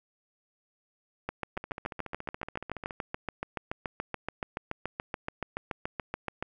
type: two click trains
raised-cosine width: 0.5 ms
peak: -23 / -17 dBFS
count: 20 / 37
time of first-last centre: 1.57-2.908 / 1.29-6.426 s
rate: 14.2 / 7.01 Hz
effects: none